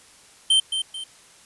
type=tone with echo; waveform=square; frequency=3119 Hz; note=G7; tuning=9 cents flat; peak=-15 dBFS; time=0.5-0.6 s; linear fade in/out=5 ms; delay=220 ms; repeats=2; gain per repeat=-8 dB; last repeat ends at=1.04 s; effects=white hiss -51 dBFS RMS until 1.45 s + resampled to 24000 Hz